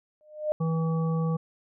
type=tone with exponential growth; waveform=sine; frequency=608 Hz; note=D#5; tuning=40 cents flat; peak=-20 dBFS; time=0.21-0.52 s; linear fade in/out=0 ms; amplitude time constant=67 ms
type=harmonic tone; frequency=162.6 Hz; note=E3; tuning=23 cents flat; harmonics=1 / 3 / 5 / 7; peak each=-24 / -34 / -42 / -39 dBFS; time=0.6-1.37 s; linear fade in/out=10 ms
effects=none